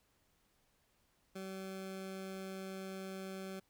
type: tone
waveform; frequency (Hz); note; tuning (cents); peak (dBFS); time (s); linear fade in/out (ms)
20% pulse; 190.9; G3; -46; -38; 1.35-3.6; 10
effects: pink hiss -75 dBFS RMS until 3.69 s